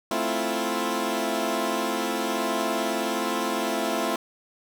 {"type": "chord", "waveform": "15% pulse", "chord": "F major seventh", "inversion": "first", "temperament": "equal", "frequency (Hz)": [220, 261.6, 329.6, 349.2], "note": ["A3", "C4", "E4", "F4"], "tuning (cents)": [0, 0, 0, 0], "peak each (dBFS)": -24, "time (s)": [0.11, 4.16], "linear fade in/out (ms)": 2, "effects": []}